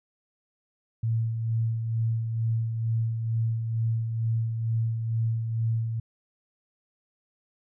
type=tone with tremolo; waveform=sine; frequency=113.5 Hz; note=A#2; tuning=46 cents flat; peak=-22 dBFS; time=1.03-6 s; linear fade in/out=5 ms; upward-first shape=sine; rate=2.2 Hz; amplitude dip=45%; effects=none